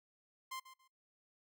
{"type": "tone with echo", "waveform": "sawtooth", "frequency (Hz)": 1046.5, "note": "C6", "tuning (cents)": 0, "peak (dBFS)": -38, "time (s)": [0.51, 0.6], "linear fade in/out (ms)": 10, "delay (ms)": 140, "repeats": 2, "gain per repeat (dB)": -13, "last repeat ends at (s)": 0.88, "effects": ["noise-tail reverb RT60 0.3 s tail -25 dB re dry"]}